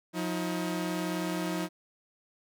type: tone pair together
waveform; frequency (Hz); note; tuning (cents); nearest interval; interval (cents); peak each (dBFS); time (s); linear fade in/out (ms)
sawtooth; 178.42 / 317.9; F3 / D#4; +37 / +37; minor seventh; 1000; -29 / -29; 0.13-1.69; 50
effects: none